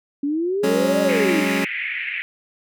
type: exponential two-way sweep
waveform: sine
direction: up then down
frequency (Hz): 277.2 to 616 to 277.2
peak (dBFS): -19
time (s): 0.23-1.44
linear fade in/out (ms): 5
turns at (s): 1.01
type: chord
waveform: 25% pulse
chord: F# suspended second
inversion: none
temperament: equal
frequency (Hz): 185 / 207.7 / 277.2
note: F#3 / G#3 / C#4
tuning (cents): 0 / 0 / 0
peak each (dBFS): -21 / -21 / -18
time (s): 0.63-1.65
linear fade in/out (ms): 10
type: band-pass noise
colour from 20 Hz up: pink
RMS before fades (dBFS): -27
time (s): 1.09-2.22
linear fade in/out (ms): 0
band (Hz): 1900 to 2500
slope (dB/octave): 48
effects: none